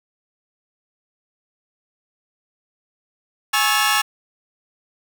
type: tone cluster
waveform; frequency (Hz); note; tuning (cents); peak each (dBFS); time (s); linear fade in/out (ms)
sawtooth; 834 / 1099 / 1307 / 1733 / 2818; G#5 / C#6 / E6 / A6 / F7; +7 / -15 / -15 / -27 / +15; -19; 3.53-4.02; 10
effects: none